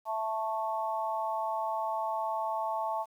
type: harmonic tone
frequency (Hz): 220.2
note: A3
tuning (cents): +2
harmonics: 3 / 4 / 5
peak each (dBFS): -35 / -32 / -37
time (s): 0.05-3.06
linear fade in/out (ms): 50
effects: 10-bit